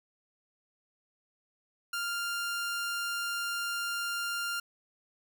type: tone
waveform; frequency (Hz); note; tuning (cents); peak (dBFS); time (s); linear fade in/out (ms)
sawtooth; 1396.9; F6; 0; -28; 1.93-4.6; 5
effects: none